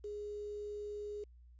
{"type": "tone with quantisation", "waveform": "sine", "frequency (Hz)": 415.3, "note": "G#4", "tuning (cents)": 0, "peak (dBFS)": -40, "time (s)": [0.04, 1.24], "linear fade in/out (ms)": 5, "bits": 10, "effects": ["added 60 Hz sine -56 dBFS peak until 1.59 s", "resampled to 16000 Hz"]}